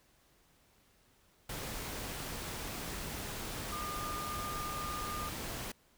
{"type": "tone in noise", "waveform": "sine", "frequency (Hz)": 1210, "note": "D#6", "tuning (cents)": -49, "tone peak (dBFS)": -39, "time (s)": [3.72, 5.29], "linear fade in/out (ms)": 5, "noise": "pink", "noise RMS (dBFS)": -41, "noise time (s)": [1.49, 5.72], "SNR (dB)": -1, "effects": ["pink hiss -68 dBFS RMS until 5.97 s"]}